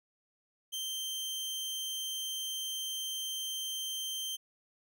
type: tone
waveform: sawtooth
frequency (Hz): 3136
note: G7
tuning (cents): 0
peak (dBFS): -32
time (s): 0.72-4.37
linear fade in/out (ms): 20
effects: none